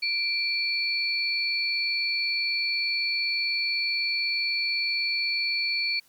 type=tone pair together; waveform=sine; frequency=2350 / 4428 Hz; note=D7 / C#8; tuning=+1 / -3 cents; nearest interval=major seventh; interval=1096 cents; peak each=-27 dBFS; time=0.02-6 s; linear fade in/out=10 ms; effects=white hiss -61 dBFS RMS until 6.08 s + Opus 48 kbps